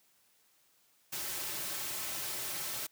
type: noise with comb filter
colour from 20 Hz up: white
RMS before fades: -38 dBFS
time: 1.12-2.87 s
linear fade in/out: 10 ms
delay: 4.2 ms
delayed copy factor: -0.6
effects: white hiss -69 dBFS RMS until 2.91 s + high-pass 100 Hz 12 dB/octave